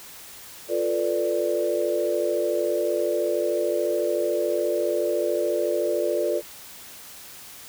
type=chord; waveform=sine; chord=B half-diminished seventh; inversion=second; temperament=equal; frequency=349.2 / 440 / 493.9 / 587.3 Hz; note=F4 / A4 / B4 / D5; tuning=0 / 0 / 0 / 0 cents; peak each=-27 / -28 / -28 / -25 dBFS; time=0.68-6.42 s; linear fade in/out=50 ms; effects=white hiss -43 dBFS RMS until 7.68 s